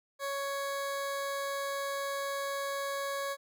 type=tone; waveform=20% pulse; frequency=556 Hz; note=C#5; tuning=5 cents sharp; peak=-28 dBFS; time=0.19-3.37 s; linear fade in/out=50 ms; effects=none